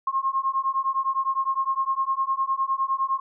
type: beating tone pair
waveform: sine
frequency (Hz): 1068 / 1077.8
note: C6 / C#6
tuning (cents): +35 / -49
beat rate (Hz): 9.8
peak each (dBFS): -25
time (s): 0.07-3.2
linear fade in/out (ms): 5
effects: none